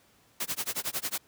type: noise with tremolo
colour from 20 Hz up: white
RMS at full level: -30 dBFS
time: 0.4-1.18 s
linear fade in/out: 5 ms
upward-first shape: sine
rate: 11 Hz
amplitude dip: 100%
effects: pink hiss -63 dBFS RMS until 1.27 s + high-pass 80 Hz 12 dB/octave